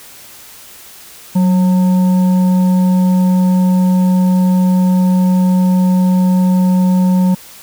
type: tone with frequency modulation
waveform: sine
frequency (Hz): 185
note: F#3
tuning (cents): 0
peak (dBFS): -8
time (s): 1.35-7.35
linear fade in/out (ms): 10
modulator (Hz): 725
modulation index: 0.26
effects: white hiss -37 dBFS RMS until 7.62 s